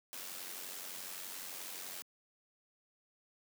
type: noise with amplitude modulation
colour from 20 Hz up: white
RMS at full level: -43 dBFS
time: 0.13-2.02 s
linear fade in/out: 0 ms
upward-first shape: sine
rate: 91.7 Hz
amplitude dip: 50%
effects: high-pass 200 Hz 12 dB/octave